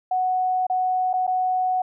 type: tone with dropouts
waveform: sine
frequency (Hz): 740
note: F#5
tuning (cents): 0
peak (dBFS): -19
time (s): 0.11-1.82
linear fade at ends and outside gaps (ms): 5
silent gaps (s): 0.668-0.698 / 1.131-1.137 / 1.268-1.276
effects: none